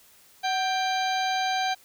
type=harmonic tone with a mistuned harmonic; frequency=790 Hz; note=G5; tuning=13 cents sharp; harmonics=1 / 2 / 3 / 4 / 5 / 6 / 8; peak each=-25 / -32 / -35 / -37 / -34 / -39 / -41 dBFS; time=0.43-1.75 s; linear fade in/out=20 ms; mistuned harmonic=1; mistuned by=-83 cents; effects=white hiss -56 dBFS RMS until 1.84 s